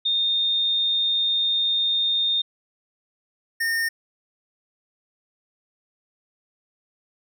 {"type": "tone pair in turn", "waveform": ["sine", "square"], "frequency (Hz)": [3654, 1827], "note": ["A#7", "A#6"], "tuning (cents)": [-35, -35], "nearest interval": "octave", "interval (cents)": 1200, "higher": "first", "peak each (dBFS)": [-19, -22], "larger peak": "first", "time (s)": [[0.05, 2.42], [3.6, 3.89]], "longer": "first", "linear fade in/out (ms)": 10, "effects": []}